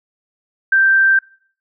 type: tone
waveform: sine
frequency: 1568 Hz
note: G6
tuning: in tune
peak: -9 dBFS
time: 0.72-1.19 s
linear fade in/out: 5 ms
effects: noise-tail reverb RT60 0.5 s tail -23 dB re dry